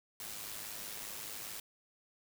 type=noise with amplitude modulation; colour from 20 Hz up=white; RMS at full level=-42 dBFS; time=0.2-1.6 s; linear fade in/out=2 ms; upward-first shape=sine; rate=105 Hz; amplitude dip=50%; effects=none